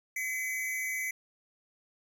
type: tone pair together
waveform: square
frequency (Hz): 2032 / 2267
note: B6 / C#7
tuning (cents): +49 / +38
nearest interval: major second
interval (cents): 189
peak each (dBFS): -34 / -37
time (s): 0.16-1.11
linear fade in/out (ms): 5
effects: none